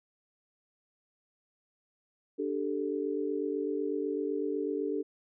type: chord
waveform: sine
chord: D suspended fourth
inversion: none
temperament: equal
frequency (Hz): 293.7 / 392 / 440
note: D4 / G4 / A4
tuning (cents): 0 / 0 / 0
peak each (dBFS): -34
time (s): 2.38-5.03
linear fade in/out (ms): 20
effects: none